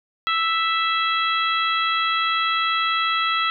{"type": "harmonic tone", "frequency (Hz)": 659.3, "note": "E5", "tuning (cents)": 0, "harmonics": [2, 3, 4, 5, 6], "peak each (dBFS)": [-21, -27, -28, -26, -31], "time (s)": [0.27, 3.5], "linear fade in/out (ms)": 0, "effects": []}